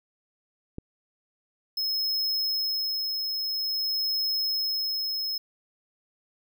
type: click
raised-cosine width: 3 ms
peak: -22 dBFS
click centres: 0.784 s
type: tone with tremolo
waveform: square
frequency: 5170 Hz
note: E8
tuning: 34 cents flat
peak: -25 dBFS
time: 1.77-5.38 s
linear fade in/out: 5 ms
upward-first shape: sine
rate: 0.5 Hz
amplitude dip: 30%
effects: none